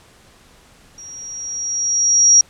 sine tone with level ramp, 5680 Hz, F8, 28 cents sharp, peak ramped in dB -34 to -5 dBFS, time 0.98-2.41 s, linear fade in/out 2 ms, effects pink hiss -49 dBFS RMS until 2.49 s + low-pass 10000 Hz 12 dB/octave

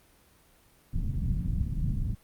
pink low-pass noise, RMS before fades -29 dBFS, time 0.93-2.15 s, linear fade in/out 10 ms, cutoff 180 Hz, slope 24 dB/octave, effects pink hiss -61 dBFS RMS until 2.23 s + Opus 32 kbps

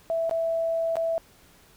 sine tone with dropouts, 659.3 Hz, E5, in tune, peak -23 dBFS, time 0.1-1.18 s, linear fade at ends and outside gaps 0 ms, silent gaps 0.295-0.311 / 0.956-0.968 s, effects pink hiss -56 dBFS RMS until 1.76 s

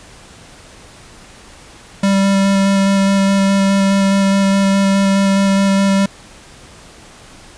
square tone with vibrato, 196 Hz, G3, in tune, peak -11 dBFS, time 2.03-6.06 s, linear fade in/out 5 ms, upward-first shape square, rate 4.8 Hz, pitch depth 8 cents each way, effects pink hiss -40 dBFS RMS until 7.57 s + resampled to 22050 Hz

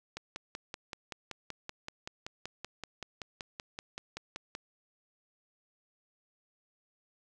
click train, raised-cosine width 0.2 ms, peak -22 dBFS, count 24, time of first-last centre 0.17-4.551 s, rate 5.25 Hz, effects none

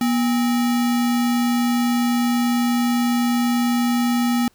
sine tone with sample-and-hold, 240.9 Hz, B3, 43 cents flat, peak -16 dBFS, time 0.01-4.48 s, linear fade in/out 2 ms, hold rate 1050 Hz, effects pink hiss -59 dBFS RMS until 4.54 s

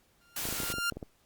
sawtooth tone with exponential growth, 1396.9 Hz, F6, in tune, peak -23 dBFS, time 0.21-0.9 s, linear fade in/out 2 ms, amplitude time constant 150 ms
white noise, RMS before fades -35 dBFS, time 0.36-0.73 s, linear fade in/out 5 ms
clicks, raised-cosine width 2 ms, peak -25 dBFS, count 11, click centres 0.454 / 0.488 / 0.526 / 0.602 / 0.634 / 0.702 / 0.74 / 0.784 / 0.923 / 0.97 / 1.028 s
effects pink hiss -68 dBFS RMS until 1.25 s + Opus 48 kbps

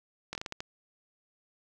slowing click train, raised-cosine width 0.2 ms, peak -19 dBFS, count 7, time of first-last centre 0.33-0.605 s, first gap 21 ms, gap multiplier 1.31, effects none

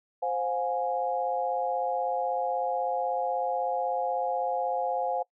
sine chord, F minor, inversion second, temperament equal with one note detuned, 523.3 / 714.4 / 830.6 Hz, C5 / F5 / Ab5, 0 / +39 / 0 cents, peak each -31 / -30 / -31 dBFS, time 0.22-5.23 s, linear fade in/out 10 ms, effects noise-tail reverb RT60 0.1 s tail -24 dB re dry

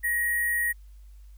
sine tone with sample-and-hold, 1892 Hz, A#6, 25 cents sharp, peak -23 dBFS, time 0.03-0.73 s, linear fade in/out 20 ms, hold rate 11025 Hz, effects added 50 Hz sine -45 dBFS peak until 1.37 s + white hiss -68 dBFS RMS until 1.37 s

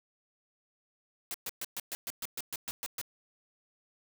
white noise bursts, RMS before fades -37 dBFS, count 12, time 1.31-3.014 s, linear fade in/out 0 ms, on 32 ms, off 120 ms, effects none

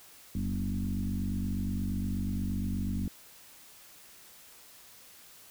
sine tone with frequency modulation, 138.6 Hz, C#3, in tune, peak -29 dBFS, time 0.35-3.08 s, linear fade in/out 2 ms, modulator 48.4 Hz, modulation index 2.4, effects white hiss -54 dBFS RMS until 5.5 s

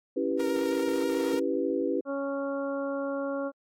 sine chord, C# half-diminished seventh, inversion none, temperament equal, 277.2 / 329.6 / 392 / 493.9 Hz, C#4 / E4 / G4 / B4, 0 / 0 / 0 / 0 cents, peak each -31 dBFS, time 0.16-2.01 s, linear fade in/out 10 ms
sawtooth tone with vibrato, 466.2 Hz, A#4, in tune, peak -30 dBFS, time 0.39-1.4 s, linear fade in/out 10 ms, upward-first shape sine, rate 9.2 Hz, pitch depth 22 cents each way
harmonic tone, 277.4 Hz, C#4, 1 cent sharp, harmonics 1 / 2 / 3 / 4 / 5, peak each -33 / -31 / -45 / -41 / -41 dBFS, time 2.05-3.52 s, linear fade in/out 50 ms
effects AAC 48 kbps

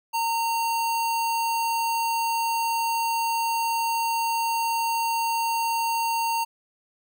sine tone with sample-and-hold, 919 Hz, A#5, 25 cents flat, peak -22 dBFS, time 0.13-6.45 s, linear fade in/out 20 ms, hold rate 3675 Hz, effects none

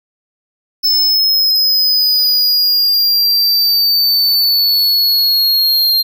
square exponential sweep, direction down, 5260 to 4186 Hz, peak -10 dBFS, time 0.83-6.03 s, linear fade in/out 20 ms, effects none

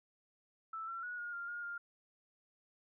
sine tone with pitch steps, 1319 / 1356 / 1460 / 1429 / 1395 / 1424 / 1403 Hz, E6 / E6 / F#6 / F6 / F6 / F6 / F6, +1 / +49 / -24 / +39 / -2 / +33 / +8 cents, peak -40 dBFS, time 0.73-1.78 s, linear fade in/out 5 ms, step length 150 ms, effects none

